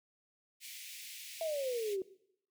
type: high-pass noise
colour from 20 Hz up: pink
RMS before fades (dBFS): -48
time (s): 0.6-1.97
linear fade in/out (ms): 50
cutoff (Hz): 2100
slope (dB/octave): 48
type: exponential sweep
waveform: sine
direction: down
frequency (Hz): 668 to 370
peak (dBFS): -33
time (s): 1.41-2.02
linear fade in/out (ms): 2
effects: noise-tail reverb RT60 0.7 s tail -18 dB re dry